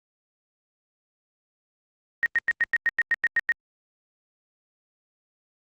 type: tone bursts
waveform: sine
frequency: 1864.7 Hz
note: A#6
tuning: in tune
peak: -18 dBFS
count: 11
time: 2.23-3.52 s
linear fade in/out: 0 ms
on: 30 ms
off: 96 ms
effects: Opus 48 kbps